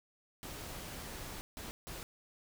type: noise bursts at uneven times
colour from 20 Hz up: pink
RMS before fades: -45 dBFS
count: 3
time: 0.43-1.41 / 1.57-1.71 / 1.87-2.03 s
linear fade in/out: 0 ms
effects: none